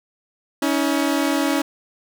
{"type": "tone pair together", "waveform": "sawtooth", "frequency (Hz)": [280.4, 319.9], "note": ["C#4", "D#4"], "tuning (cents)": [20, 48], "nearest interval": "major second", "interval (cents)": 228, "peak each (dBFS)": [-16, -18], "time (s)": [0.62, 1.62], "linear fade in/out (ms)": 5, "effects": []}